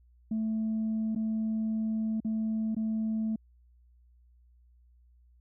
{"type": "tone with dropouts", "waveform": "sine", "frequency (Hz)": 220, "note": "A3", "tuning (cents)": 0, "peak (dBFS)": -26, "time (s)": [0.31, 3.36], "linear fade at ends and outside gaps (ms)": 5, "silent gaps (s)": [[1.15, 1.159], [2.203, 2.247], [2.748, 2.765]], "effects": ["tanh soft clip ceiling -25 dBFS", "added 60 Hz sine -58 dBFS peak until 5.4 s"]}